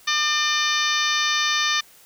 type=harmonic tone with a mistuned harmonic; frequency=600 Hz; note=D5; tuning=37 cents sharp; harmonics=2 / 3 / 4 / 5 / 6 / 7 / 8 / 9 / 10; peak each=-26 / -25 / -28 / -30 / -25 / -31 / -32 / -33 / -29 dBFS; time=0.07-1.81 s; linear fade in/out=10 ms; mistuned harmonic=7; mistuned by=+51 cents; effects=white hiss -51 dBFS RMS until 2.05 s